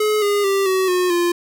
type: tone with pitch steps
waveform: square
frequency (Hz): 425.7 / 408.8 / 392.6 / 377.1 / 362.1 / 347.8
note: G#4 / G#4 / G4 / F#4 / F#4 / F4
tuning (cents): +43 / -27 / +3 / +33 / -37 / -7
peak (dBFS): -16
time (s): 0-1.32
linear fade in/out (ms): 5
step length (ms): 220
effects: none